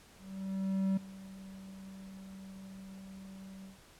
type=tone with ADSR envelope; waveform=triangle; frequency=192.3 Hz; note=G3; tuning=33 cents flat; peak=-25 dBFS; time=0.18-3.78 s; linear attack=790 ms; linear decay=7 ms; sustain=-19 dB; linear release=120 ms; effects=pink hiss -59 dBFS RMS until 3.99 s + low-pass 12000 Hz 12 dB/octave